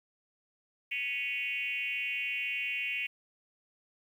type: tone with frequency modulation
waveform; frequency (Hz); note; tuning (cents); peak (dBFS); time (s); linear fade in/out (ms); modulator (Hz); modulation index
sine; 2489; D#7; 0; -31; 0.91-3.07; 10; 264; 1.4
effects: 10-bit